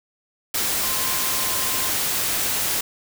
sine tone in noise, 1046.5 Hz, C6, in tune, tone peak -34 dBFS, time 0.83-1.9 s, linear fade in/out 5 ms, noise white, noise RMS -23 dBFS, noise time 0.54-2.81 s, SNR -14 dB, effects none

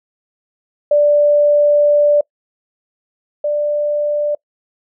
sine tone pair in turn, 587 / 590.4 Hz, D5 / D5, -1 / +9 cents, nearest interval unison, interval 10 cents, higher second, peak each -8 / -14 dBFS, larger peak first, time 0.91-2.21 / 3.44-4.35 s, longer first, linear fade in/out 5 ms, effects noise-tail reverb RT60 0.1 s tail -25 dB re dry

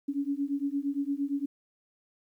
sine beating tone pair, 277.2 / 285.9 Hz, C#4 / D4, 0 / -46 cents, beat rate 8.7 Hz, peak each -31 dBFS, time 0.08-1.46 s, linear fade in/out 10 ms, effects 11-bit

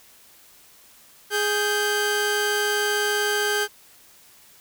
sawtooth tone pair together, 415.3 / 1568 Hz, G#4 / G6, 0 / 0 cents, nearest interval octave + major seventh, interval 2300 cents, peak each -20 dBFS, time 1.3-3.68 s, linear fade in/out 50 ms, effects white hiss -52 dBFS RMS until 4.6 s

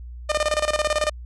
sawtooth tone with tremolo, 606 Hz, D#5, 46 cents flat, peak -14 dBFS, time 0.29-1.1 s, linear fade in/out 10 ms, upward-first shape square, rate 18 Hz, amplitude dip 80%, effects added 60 Hz sine -34 dBFS peak until 1.25 s + resampled to 22050 Hz

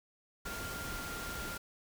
sine tone in noise, 1396.9 Hz, F6, in tune, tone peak -43 dBFS, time 0.45-1.58 s, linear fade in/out 10 ms, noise pink, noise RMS -42 dBFS, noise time 0.45-1.58 s, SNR -4 dB, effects none

